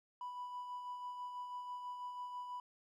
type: tone with tremolo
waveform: triangle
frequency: 987.8 Hz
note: B5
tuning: in tune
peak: -38 dBFS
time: 0.21-2.6 s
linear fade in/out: 2 ms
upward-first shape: sine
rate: 6.1 Hz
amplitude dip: 45%
effects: tanh soft clip ceiling -37 dBFS